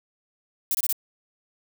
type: noise bursts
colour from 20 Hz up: violet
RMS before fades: -24 dBFS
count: 4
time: 0.71-0.927 s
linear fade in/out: 2 ms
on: 37 ms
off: 23 ms
effects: none